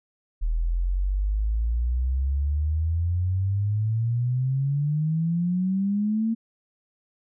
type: exponential sweep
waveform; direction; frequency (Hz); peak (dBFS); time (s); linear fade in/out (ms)
sine; up; 38.89 to 229; -21; 0.41-6.35; 20
effects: none